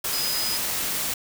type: tone in noise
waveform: sine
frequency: 5000 Hz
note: D#8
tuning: 8 cents sharp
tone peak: -27 dBFS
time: 0.13-0.57 s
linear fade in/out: 5 ms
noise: white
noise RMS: -27 dBFS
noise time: 0.04-1.14 s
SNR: -3 dB
effects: none